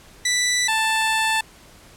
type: tone pair in turn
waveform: 15% pulse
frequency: 1975.5 / 882.5 Hz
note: B6 / A5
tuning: 0 / +5 cents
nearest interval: octave + major second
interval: 1395 cents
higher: first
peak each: -12 / -12 dBFS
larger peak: neither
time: 0.25-0.68 / 0.68-1.41 s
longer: second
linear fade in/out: 5 ms
effects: pink hiss -48 dBFS RMS until 1.96 s + low-pass 12000 Hz 12 dB/octave